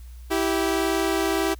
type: tone pair together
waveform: sawtooth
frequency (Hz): 327.3 / 388.9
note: E4 / G4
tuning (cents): -12 / -14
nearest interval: minor third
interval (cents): 298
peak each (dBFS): -20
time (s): 0.3-1.55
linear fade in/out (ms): 20
effects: added 60 Hz sine -38 dBFS peak until 1.59 s + white hiss -57 dBFS RMS until 1.59 s